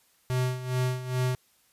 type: tone with tremolo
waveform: square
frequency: 127.1 Hz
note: C3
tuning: 50 cents flat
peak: -24 dBFS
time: 0.3-1.35 s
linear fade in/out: 0 ms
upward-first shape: sine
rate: 2.4 Hz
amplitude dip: 75%
effects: white hiss -65 dBFS RMS until 1.72 s + resampled to 32000 Hz